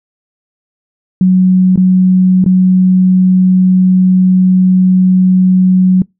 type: tone with dropouts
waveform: sine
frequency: 185 Hz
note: F#3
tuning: in tune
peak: -4 dBFS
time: 1.21-6.02 s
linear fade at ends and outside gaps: 2 ms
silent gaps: 1.759-1.775 / 2.442-2.461 s
effects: noise-tail reverb RT60 0.2 s tail -26 dB re dry